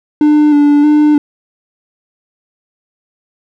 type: tone with vibrato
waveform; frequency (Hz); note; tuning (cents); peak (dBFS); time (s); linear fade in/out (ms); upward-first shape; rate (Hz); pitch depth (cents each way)
triangle; 295.2; D4; +9; -3; 0.21-1.18; 2; square; 1.6; 25
effects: none